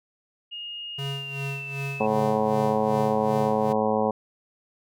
sine tone with pitch glide, 2851 to 2614 Hz, F7 to E7, +35 to -15 cents, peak -33 dBFS, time 0.51-2.07 s, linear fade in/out 20 ms, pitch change -150 cents, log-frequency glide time 1.07-1.82 s
square tone with tremolo, 138.59 Hz, C#3, in tune, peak -29 dBFS, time 0.98-3.73 s, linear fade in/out 10 ms, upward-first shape sine, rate 2.6 Hz, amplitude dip 75%
harmonic tone, 108.2 Hz, A2, 29 cents flat, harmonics 1 / 2 / 3 / 4 / 5 / 6 / 7 / 8 / 9 / 10, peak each -38 / -27 / -38 / -27 / -26 / -35 / -28 / -34 / -31 / -38 dBFS, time 2-4.11 s, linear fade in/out 5 ms
effects none

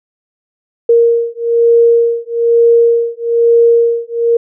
sine beating tone pair, 466.2 / 467.3 Hz, A#4 / A#4, 0 / +4 cents, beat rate 1.1 Hz, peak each -10 dBFS, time 0.89-4.37 s, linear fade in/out 5 ms, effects none

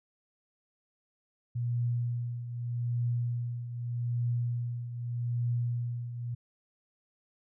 sine tone with tremolo, 120 Hz, B2, 49 cents flat, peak -26 dBFS, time 1.55-6.35 s, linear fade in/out 10 ms, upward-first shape triangle, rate 0.82 Hz, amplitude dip 70%, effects none

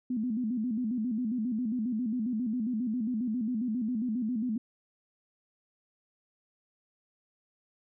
sine tone with vibrato, 233.1 Hz, A#3, in tune, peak -28 dBFS, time 0.1-4.58 s, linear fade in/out 5 ms, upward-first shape square, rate 7.4 Hz, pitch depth 130 cents each way, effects none

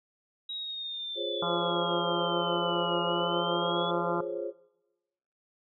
sine exponential two-way sweep, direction down then up, 3829 to 2868 to 3414 Hz, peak -34 dBFS, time 0.49-3.91 s, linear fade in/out 5 ms, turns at 3.03 s
sine chord, Db major seventh, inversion first, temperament equal, 349.2 / 415.3 / 523.3 / 554.4 Hz, F4 / Ab4 / C5 / Db5, 0 / 0 / 0 / 0 cents, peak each -37 dBFS, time 1.15-4.53 s, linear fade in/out 50 ms
harmonic tone, 172.1 Hz, F3, 25 cents flat, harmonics 1 / 2 / 3 / 4 / 5 / 6 / 7 / 8, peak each -37 / -37 / -37 / -37 / -37 / -37 / -37 / -37 dBFS, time 1.42-4.21 s, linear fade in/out 5 ms
effects noise-tail reverb RT60 1.0 s tail -20 dB re dry

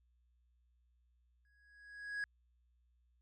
triangle tone with exponential growth, 1661.2 Hz, G#6, in tune, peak -33 dBFS, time 1.45-2.24 s, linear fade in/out 1 ms, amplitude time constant 170 ms, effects added 60 Hz sine -70 dBFS peak until 3.21 s + MP3 48 kbps

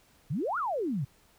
sine exponential two-way sweep, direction up then down, 120.9 to 1461 to 120.9 Hz, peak -28 dBFS, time 0.3-1.05 s, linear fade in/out 10 ms, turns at 0.58 s, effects pink hiss -63 dBFS RMS until 1.38 s

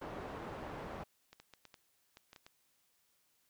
white low-pass noise, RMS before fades -45 dBFS, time 0.01-1.04 s, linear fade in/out 10 ms, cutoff 880 Hz, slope 12 dB/octave
clicks, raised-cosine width 0.2 ms, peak -36 dBFS, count 9, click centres 1.33 / 1.4 / 1.537 / 1.653 / 1.742 / 2.171 / 2.331 / 2.362 / 2.465 s
effects white hiss -75 dBFS RMS until 3.49 s

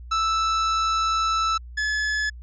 45% pulse tone pair in turn, 1318.5 / 1713.1 Hz, E6 / A6, 0 / -47 cents, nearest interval perfect fourth, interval 453 cents, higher second, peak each -20 / -22 dBFS, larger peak first, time 0.11-1.58 / 1.77-2.3 s, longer first, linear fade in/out 10 ms, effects added 60 Hz sine -37 dBFS peak until 2.42 s + resampled to 16000 Hz

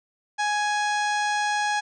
harmonic tone with a mistuned harmonic, 833 Hz, G#5, 5 cents sharp, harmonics 1 / 2 / 3 / 4 / 5 / 6 / 7 / 8 / 10, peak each -24 / -27 / -35 / -37 / -39 / -39 / -42 / -39 / -44 dBFS, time 0.38-1.81 s, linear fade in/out 20 ms, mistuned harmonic 6, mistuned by +25 cents, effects none

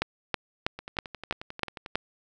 two click trains, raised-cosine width 0.3 ms, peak -22 / -9 dBFS, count 14 / 7, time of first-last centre 0.79-1.951 / 0.02-1.955 s, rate 11.2 / 3.1 Hz, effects none

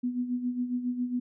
sine tone with tremolo, 246.9 Hz, B3, in tune, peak -25 dBFS, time 0.03-1.2 s, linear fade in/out 10 ms, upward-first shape sine, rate 7.3 Hz, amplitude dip 65%, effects none

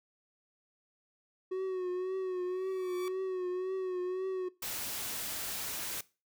triangle tone with vibrato, 370 Hz, F#4, in tune, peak -30 dBFS, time 1.51-4.49 s, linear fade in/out 10 ms, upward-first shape triangle, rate 1.9 Hz, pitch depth 54 cents each way
sawtooth tone with exponential growth, 1149 Hz, D6, 38 cents flat, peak -36 dBFS, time 2.29-3.08 s, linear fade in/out 0 ms, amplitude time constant 170 ms
white noise, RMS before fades -38 dBFS, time 4.62-6.01 s, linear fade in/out 5 ms
effects noise-tail reverb RT60 0.3 s tail -20 dB re dry

